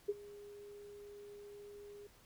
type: tone with ADSR envelope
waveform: sine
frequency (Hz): 409.3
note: G#4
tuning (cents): -25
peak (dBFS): -30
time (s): 0.08-2.07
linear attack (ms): 14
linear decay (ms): 34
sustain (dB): -20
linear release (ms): 4
effects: pink hiss -65 dBFS RMS until 2.25 s